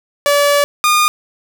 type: tone pair in turn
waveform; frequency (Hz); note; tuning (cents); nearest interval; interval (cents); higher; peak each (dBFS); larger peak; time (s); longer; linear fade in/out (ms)
sawtooth; 575 / 1218.4; D5 / D#6; -37 / -37; octave + minor second; 1300; second; -6; neither; 0.26-0.64 / 0.84-1.08; first; 0
effects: none